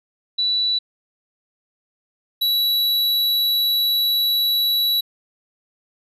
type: tone pair in turn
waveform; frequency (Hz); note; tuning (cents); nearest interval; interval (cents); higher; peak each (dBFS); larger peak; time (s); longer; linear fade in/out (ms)
sine / square; 3951 / 3924; B7 / B7; 0 / -12; unison; 12; first; -17; neither; 0.38-0.79 / 2.41-5.01; second; 10
effects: resampled to 32000 Hz